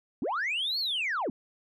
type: linear two-way sweep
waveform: sine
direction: up then down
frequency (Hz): 187.9 to 4508 to 187.9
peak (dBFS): -26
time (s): 0.22-1.3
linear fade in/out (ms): 2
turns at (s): 0.79
effects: tanh soft clip ceiling -25 dBFS